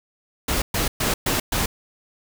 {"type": "noise bursts", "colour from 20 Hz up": "pink", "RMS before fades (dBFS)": -22, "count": 5, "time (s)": [0.48, 1.66], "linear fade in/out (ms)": 5, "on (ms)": 140, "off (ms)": 120, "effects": []}